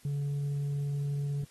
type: tone with tanh clipping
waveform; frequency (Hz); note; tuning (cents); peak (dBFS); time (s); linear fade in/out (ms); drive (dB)
sine; 142.6; C#3; +49; -30; 0.05-1.44; 2; 2
effects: white hiss -60 dBFS RMS until 1.5 s + AAC 32 kbps